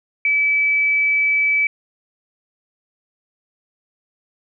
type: tone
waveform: sine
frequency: 2300 Hz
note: D7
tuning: 37 cents flat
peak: -14 dBFS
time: 0.25-1.67 s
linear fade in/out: 2 ms
effects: none